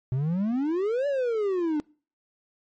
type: exponential two-way sweep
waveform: triangle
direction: up then down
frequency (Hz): 123.47 to 583 to 291.3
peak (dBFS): -21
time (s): 0.12-1.8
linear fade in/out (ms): 0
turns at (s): 1.07
effects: noise-tail reverb RT60 0.4 s tail -24 dB re dry + MP3 32 kbps